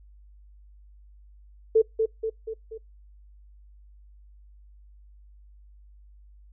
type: tone with echo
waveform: sine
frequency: 444 Hz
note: A4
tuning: 16 cents sharp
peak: -14 dBFS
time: 1.75-1.82 s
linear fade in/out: 10 ms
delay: 240 ms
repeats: 4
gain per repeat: -5 dB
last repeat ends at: 2.78 s
effects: noise-tail reverb RT60 0.2 s tail -25 dB re dry + added 50 Hz sine -49 dBFS peak until 6.52 s